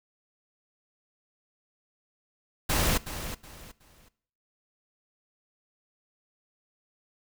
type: noise with echo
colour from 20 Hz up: pink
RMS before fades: -25 dBFS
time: 2.69-2.98 s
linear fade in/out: 10 ms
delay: 370 ms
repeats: 3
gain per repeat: -11 dB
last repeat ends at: 4.09 s
effects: noise-tail reverb RT60 0.6 s tail -20 dB re dry